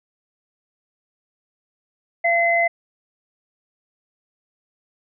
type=tone pair together; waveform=sine; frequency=683.2 / 2046 Hz; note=F5 / C7; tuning=-38 / -39 cents; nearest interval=octave + perfect fifth; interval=1899 cents; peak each=-18 dBFS; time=2.24-2.68 s; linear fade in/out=10 ms; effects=none